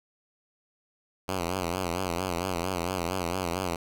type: tone with vibrato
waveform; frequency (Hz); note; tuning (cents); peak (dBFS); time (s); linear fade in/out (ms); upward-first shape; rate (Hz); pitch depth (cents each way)
5% pulse; 89.5; F2; +43; -17; 1.28-3.76; 5; sine; 4.4; 110
effects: none